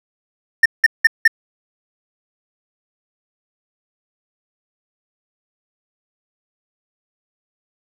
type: tone bursts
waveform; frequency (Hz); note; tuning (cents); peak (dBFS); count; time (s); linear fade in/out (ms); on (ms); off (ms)
triangle; 1809; A6; +48; -4; 4; 0.63-1.278; 5; 27; 180
effects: none